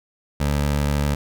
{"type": "tone", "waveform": "20% pulse", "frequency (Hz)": 72.3, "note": "D2", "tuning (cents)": -27, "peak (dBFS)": -14, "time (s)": [0.4, 1.15], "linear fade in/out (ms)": 5, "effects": []}